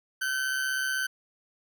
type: tone with amplitude modulation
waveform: 40% pulse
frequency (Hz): 1529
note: G6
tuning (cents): -44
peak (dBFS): -24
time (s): 0.21-1.07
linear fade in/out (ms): 10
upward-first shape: sine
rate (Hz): 136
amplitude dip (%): 50
effects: none